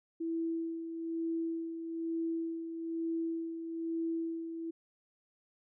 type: tone with tremolo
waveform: sine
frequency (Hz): 329.6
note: E4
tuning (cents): 0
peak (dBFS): -31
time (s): 0.2-4.71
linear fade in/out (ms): 10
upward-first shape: sine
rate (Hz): 1.1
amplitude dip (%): 55
effects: none